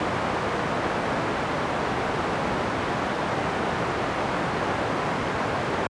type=low-pass noise; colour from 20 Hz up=white; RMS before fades=-26 dBFS; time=0-5.87 s; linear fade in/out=2 ms; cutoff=1100 Hz; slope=12 dB/octave; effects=high-pass 80 Hz 12 dB/octave + resampled to 22050 Hz